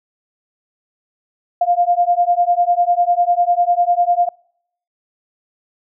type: beating tone pair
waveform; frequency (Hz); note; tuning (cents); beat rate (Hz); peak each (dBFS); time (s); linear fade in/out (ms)
sine; 697 / 707; F5 / F5; -4 / +21; 10; -15; 1.61-4.29; 5
effects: noise-tail reverb RT60 0.7 s tail -26 dB re dry